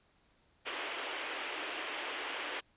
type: band-pass noise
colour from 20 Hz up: white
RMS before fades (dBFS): -40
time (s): 0.65-2.61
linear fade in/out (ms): 20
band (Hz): 290 to 3300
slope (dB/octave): 48
effects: pink hiss -70 dBFS RMS until 2.76 s + resampled to 8000 Hz